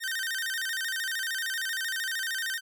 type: tone with vibrato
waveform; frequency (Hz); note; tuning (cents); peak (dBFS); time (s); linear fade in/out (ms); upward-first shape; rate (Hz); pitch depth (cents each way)
sawtooth; 1686; G#6; +26; -26; 0-2.61; 50; square; 13; 150
effects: none